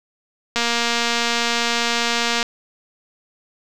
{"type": "click train", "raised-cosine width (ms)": 0.2, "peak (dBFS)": -3, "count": 440, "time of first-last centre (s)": [0.56, 2.428], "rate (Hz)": 235, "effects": []}